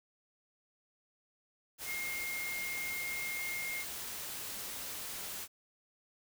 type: tone in noise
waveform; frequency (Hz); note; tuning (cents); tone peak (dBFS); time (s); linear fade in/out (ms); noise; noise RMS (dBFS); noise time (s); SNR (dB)
sine; 2132; C7; +32; -37; 1.85-3.85; 50; white; -42; 1.78-5.48; +2
effects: none